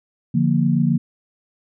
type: chord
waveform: sine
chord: Bb major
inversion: first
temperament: equal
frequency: 146.83 / 174.61 / 233.1 Hz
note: D3 / F3 / Bb3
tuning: 0 / 0 / 0 cents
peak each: -19 dBFS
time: 0.34-0.98 s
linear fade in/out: 10 ms
effects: none